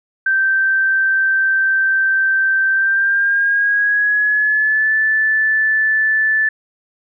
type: tone with pitch glide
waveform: sine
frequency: 1559 to 1749.9 Hz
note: G6 to A6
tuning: -10 to -10 cents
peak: -12 dBFS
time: 0.26-6.49 s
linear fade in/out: 5 ms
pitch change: +200 cents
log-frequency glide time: 2.71-4.93 s
effects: none